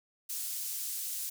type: high-pass noise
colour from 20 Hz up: pink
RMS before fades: -37 dBFS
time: 0.29-1.3 s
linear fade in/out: 10 ms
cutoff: 7600 Hz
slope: 12 dB/octave
effects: none